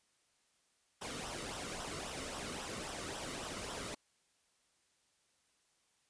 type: noise with flanger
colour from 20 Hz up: pink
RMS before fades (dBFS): -43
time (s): 1.01-3.95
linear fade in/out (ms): 10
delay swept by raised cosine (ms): 0.44 to 1.23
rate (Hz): 3.7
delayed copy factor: -0.6
effects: white hiss -75 dBFS RMS until 6.09 s + resampled to 22050 Hz